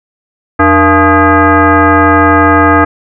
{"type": "tone with frequency modulation", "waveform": "sine", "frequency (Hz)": 472, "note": "A#4", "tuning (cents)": 22, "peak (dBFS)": -3, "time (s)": [0.59, 2.85], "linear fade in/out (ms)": 10, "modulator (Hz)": 385, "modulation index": 3.1, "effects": []}